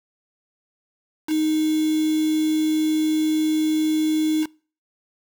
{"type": "tone with quantisation", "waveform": "sine", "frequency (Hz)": 311.1, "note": "D#4", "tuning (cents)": 0, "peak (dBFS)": -18, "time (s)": [1.27, 4.47], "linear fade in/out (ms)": 50, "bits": 5, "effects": ["noise-tail reverb RT60 0.4 s tail -25 dB re dry"]}